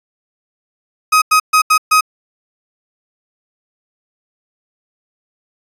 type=tone bursts at uneven times; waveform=35% pulse; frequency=1260 Hz; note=D#6; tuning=21 cents sharp; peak=-6 dBFS; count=5; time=1.12-1.22 / 1.31-1.4 / 1.53-1.62 / 1.7-1.78 / 1.91-2.01 s; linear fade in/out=10 ms; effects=resampled to 32000 Hz